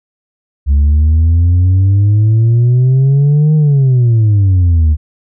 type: exponential two-way sweep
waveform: sine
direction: up then down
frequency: 69.1 to 155.56 to 74.5 Hz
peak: -3 dBFS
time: 0.66-4.97 s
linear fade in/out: 50 ms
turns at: 3.55 s
effects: tanh soft clip ceiling -5 dBFS